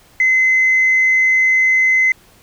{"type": "tone", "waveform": "sine", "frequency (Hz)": 2050, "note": "C7", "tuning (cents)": -36, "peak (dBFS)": -9, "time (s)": [0.2, 2.12], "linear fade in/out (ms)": 2, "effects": ["tanh soft clip ceiling -6 dBFS", "pink hiss -49 dBFS RMS until 2.42 s"]}